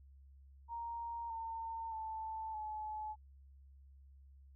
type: tone with pitch steps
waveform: sine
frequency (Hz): 932.3 / 906.8 / 882 / 857.9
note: A#5 / A#5 / A5 / A5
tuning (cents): 0 / -48 / +4 / -44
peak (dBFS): -40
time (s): 0.68-3.16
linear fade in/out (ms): 50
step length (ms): 620
effects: added 68 Hz sine -57 dBFS peak until 4.55 s